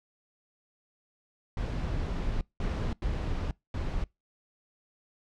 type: noise bursts at uneven times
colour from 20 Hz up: brown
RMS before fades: -31 dBFS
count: 4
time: 1.57-2.41 / 2.6-2.93 / 3.02-3.51 / 3.74-4.04 s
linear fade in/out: 2 ms
effects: noise-tail reverb RT60 0.2 s tail -24 dB re dry + low-pass 5000 Hz 12 dB/octave